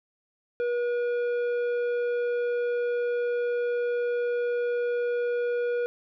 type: tone with tanh clipping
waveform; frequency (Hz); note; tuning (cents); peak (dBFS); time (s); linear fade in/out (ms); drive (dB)
sine; 482; B4; -42; -26; 0.6-5.86; 0; 9
effects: none